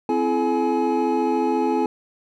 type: tone cluster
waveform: triangle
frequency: 259.7 / 334.3 / 428.2 / 843 Hz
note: C4 / E4 / A4 / G#5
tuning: -13 / +24 / -47 / +26 cents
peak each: -22 dBFS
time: 0.09-1.86 s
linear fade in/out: 2 ms
effects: none